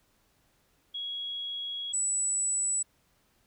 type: tone pair in turn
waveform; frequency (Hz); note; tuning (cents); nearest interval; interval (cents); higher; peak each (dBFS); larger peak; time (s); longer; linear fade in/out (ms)
sine; 3322 / 7901; G#7 / B8; 0 / 0; octave + minor third; 1500; second; -33 / -26; second; 0.94-1.93 / 1.93-2.83; first; 10
effects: pink hiss -69 dBFS RMS until 3.46 s